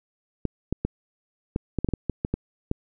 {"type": "clicks", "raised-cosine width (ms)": 3, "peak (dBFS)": -11, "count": 12, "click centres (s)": [0.453, 0.726, 0.85, 1.561, 1.787, 1.846, 1.888, 1.937, 2.097, 2.249, 2.34, 2.714], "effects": []}